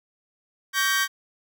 sawtooth chord, G diminished, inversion second, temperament just, 1128.9 / 1568 / 1881.6 Hz, Db6 / G6 / Bb6, +31 / 0 / +16 cents, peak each -24 / -19 / -24 dBFS, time 0.73-1.08 s, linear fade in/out 50 ms, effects none

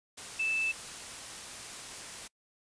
sine tone in noise, 2637 Hz, E7, in tune, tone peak -28 dBFS, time 0.39-0.72 s, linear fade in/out 10 ms, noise white, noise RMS -43 dBFS, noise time 0.17-2.28 s, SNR +12 dB, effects noise-tail reverb RT60 0.1 s tail -25 dB re dry + resampled to 22050 Hz

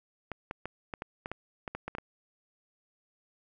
clicks, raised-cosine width 0.5 ms, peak -21 dBFS, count 12, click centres 0.317 / 0.511 / 0.656 / 0.938 / 1.021 / 1.259 / 1.316 / 1.678 / 1.75 / 1.88 / 1.951 / 1.984 s, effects none

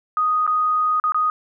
sine tone with dropouts, 1244.5 Hz, D#6, in tune, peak -16 dBFS, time 0.17-1.3 s, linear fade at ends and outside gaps 1 ms, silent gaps 0.466-0.476 / 0.999-1.039 / 1.121-1.145 s, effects none

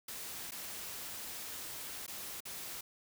white noise with dropouts, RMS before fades -44 dBFS, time 0.08-2.81 s, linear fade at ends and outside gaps 5 ms, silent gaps 0.51-0.518 / 2.065-2.078 / 2.405-2.453 s, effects none

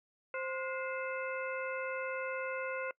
harmonic tone with a mistuned harmonic, 523.3 Hz, C5, in tune, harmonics 1 / 2 / 3 / 4 / 5, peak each -38 / -44 / -41 / -44 / -46 dBFS, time 0.34-2.91 s, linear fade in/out 2 ms, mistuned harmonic 3, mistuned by -150 cents, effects noise-tail reverb RT60 0.1 s tail -23 dB re dry

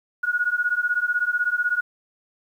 sine beating tone pair, 1444 / 1460 Hz, F#6 / F#6, -43 / -24 cents, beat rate 16 Hz, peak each -23 dBFS, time 0.23-1.81 s, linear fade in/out 10 ms, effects 9-bit

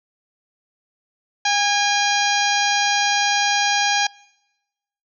harmonic tone with a mistuned harmonic, 810 Hz, G#5, 43 cents flat, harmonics 1 / 2 / 3 / 4 / 5 / 6 / 7 / 8, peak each -20 / -23 / -25 / -26 / -27 / -28 / -28 / -29 dBFS, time 1.45-4.07 s, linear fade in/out 5 ms, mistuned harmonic 2, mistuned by +28 cents, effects noise-tail reverb RT60 1.0 s tail -25 dB re dry

